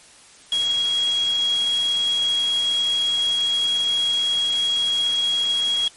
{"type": "tone in noise", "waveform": "sine", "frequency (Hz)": 3300, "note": "G#7", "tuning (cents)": -12, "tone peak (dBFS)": -18, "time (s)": [0.52, 5.88], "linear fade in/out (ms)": 2, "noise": "white", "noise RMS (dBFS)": -33, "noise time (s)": [0.52, 5.88], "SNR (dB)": 12, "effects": ["white hiss -48 dBFS RMS until 5.96 s", "MP3 48 kbps"]}